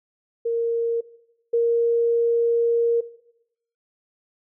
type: tone pair in turn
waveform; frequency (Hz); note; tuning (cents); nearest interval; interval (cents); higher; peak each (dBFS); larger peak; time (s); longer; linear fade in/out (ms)
sine; 464.1 / 467.1; A#4 / A#4; -8 / +3; unison; 11; second; -20 / -16; second; 0.45-1.01 / 1.53-3.01; second; 10
effects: noise-tail reverb RT60 0.8 s tail -18 dB re dry